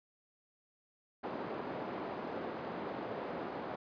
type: band-pass noise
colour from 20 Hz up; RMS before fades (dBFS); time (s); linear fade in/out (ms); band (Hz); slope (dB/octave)
white; -41; 1.23-3.76; 10; 200 to 700; 12
effects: resampled to 11025 Hz